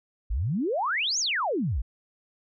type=exponential two-way sweep; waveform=sine; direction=up then down; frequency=46.17 to 6920 to 46.17 Hz; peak=-24 dBFS; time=0.3-1.82 s; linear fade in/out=10 ms; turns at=1.19 s; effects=none